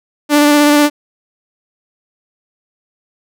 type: tone with vibrato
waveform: sawtooth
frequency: 293.7 Hz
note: D4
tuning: in tune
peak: -3 dBFS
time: 0.29-0.9 s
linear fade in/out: 50 ms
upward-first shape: square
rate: 16 Hz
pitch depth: 13 cents each way
effects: none